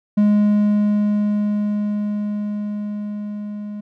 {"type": "tone with level ramp", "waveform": "triangle", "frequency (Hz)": 207.9, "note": "G#3", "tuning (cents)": 2, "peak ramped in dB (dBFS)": [-9, -25], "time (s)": [0.17, 3.81], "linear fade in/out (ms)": 10, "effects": []}